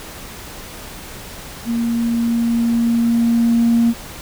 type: tone with level ramp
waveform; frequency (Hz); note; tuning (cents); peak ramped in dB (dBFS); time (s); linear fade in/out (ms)
sine; 233.1; A#3; 0; -16 to -9; 1.65-3.94; 50
effects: tanh soft clip ceiling -7 dBFS + pink hiss -34 dBFS RMS until 4.21 s